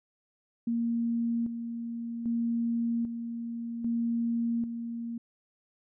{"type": "tone with tremolo", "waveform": "sine", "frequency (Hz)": 233.1, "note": "A#3", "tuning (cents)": 0, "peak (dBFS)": -26, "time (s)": [0.67, 5.18], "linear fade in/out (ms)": 5, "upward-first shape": "square", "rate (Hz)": 0.63, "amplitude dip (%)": 55, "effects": []}